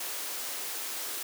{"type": "high-pass noise", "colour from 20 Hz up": "white", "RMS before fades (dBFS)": -36, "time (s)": [0, 1.23], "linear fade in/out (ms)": 5, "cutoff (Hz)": 280, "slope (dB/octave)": 24, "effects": []}